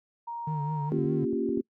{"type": "tone", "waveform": "sine", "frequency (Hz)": 937, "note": "A#5", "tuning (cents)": 9, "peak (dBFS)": -33, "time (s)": [0.27, 0.9], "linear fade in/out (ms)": 10}
{"type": "tone with vibrato", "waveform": "triangle", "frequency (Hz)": 150.2, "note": "D3", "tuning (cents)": 39, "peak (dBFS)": -26, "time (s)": [0.47, 1.25], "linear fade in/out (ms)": 5, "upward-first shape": "triangle", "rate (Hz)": 4.9, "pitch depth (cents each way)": 76}
{"type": "chord", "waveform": "sine", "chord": "G half-diminished seventh", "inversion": "first", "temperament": "equal", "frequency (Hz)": [233.1, 277.2, 349.2, 392], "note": ["Bb3", "Db4", "F4", "G4"], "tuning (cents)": [0, 0, 0, 0], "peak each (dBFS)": -31, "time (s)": [0.92, 1.61], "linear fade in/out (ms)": 0}
{"type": "clicks", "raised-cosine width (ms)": 3, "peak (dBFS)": -25, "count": 6, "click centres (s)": [0.987, 1.047, 1.228, 1.33, 1.49, 1.574]}
{"effects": ["noise-tail reverb RT60 0.1 s tail -25 dB re dry", "high-pass 100 Hz 12 dB/octave"]}